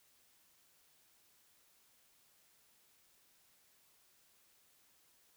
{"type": "silence", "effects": ["white hiss -70 dBFS RMS until 5.36 s"]}